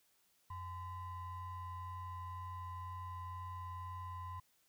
triangle ring-modulated tone, 466.2 Hz, A#4, in tune, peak -38 dBFS, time 0.5-4.4 s, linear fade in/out 5 ms, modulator 556 Hz, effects white hiss -74 dBFS RMS until 4.68 s

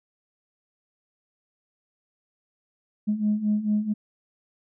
sine beating tone pair, 207.7 / 212.2 Hz, G#3 / G#3, 0 / +38 cents, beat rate 4.5 Hz, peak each -26 / -22 dBFS, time 3.07-3.94 s, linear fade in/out 20 ms, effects tanh soft clip ceiling -15 dBFS

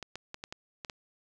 clicks, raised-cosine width 0.2 ms, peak -22 dBFS, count 7, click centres 0.027 / 0.156 / 0.344 / 0.439 / 0.525 / 0.848 / 0.898 s, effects none

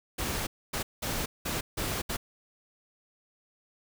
pink noise bursts at uneven times, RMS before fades -32 dBFS, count 6, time 0.18-0.47 / 0.73-0.83 / 1.02-1.26 / 1.45-1.61 / 1.77-2.02 / 2.09-2.17 s, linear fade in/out 10 ms, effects none

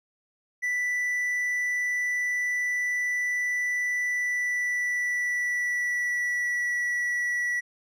triangle tone with pitch glide, 1975.5 to 1944.9 Hz, B6 to B6, 0 to -27 cents, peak -23 dBFS, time 0.62-7.61 s, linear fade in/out 20 ms, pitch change -27 cents, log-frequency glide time 4.05-6.78 s, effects none

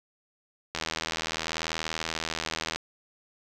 click train, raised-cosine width 0.2 ms, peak -12 dBFS, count 163, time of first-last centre 0.75-2.76 s, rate 80.6 Hz, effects none

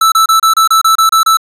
square tone bursts, 1318.5 Hz, E6, in tune, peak -6 dBFS, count 10, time 0.01-1.371 s, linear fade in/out 5 ms, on 110 ms, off 29 ms, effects resampled to 32000 Hz

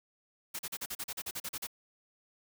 white noise bursts, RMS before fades -38 dBFS, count 13, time 0.54-1.671 s, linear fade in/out 10 ms, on 51 ms, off 39 ms, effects none

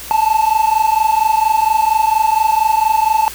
triangle tone pair together, 865.7 / 890 Hz, A5 / A5, -28 / +20 cents, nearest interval unison, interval 48 cents, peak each -12 dBFS, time 0.11-3.28 s, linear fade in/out 0 ms, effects added 60 Hz sine -40 dBFS peak until 3.34 s + white hiss -31 dBFS RMS until 3.34 s

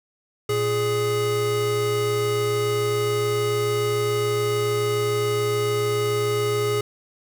square tone pair together, 116.54 / 416.6 Hz, A#2 / G#4, 0 / +5 cents, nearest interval octave + minor seventh, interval 2205 cents, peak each -28 / -22 dBFS, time 0.49-6.81 s, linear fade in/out 5 ms, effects 8-bit

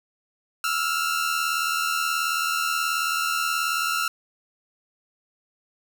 sawtooth tone pair together, 1321.4 / 1400 Hz, E6 / F6, +4 / +4 cents, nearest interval minor second, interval 100 cents, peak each -22 dBFS, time 0.64-4.08 s, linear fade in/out 2 ms, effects 9-bit

